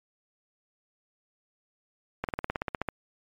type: slowing click train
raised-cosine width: 0.5 ms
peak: -14 dBFS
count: 12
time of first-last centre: 2.24-2.887 s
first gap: 48 ms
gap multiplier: 1.04
effects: MP3 64 kbps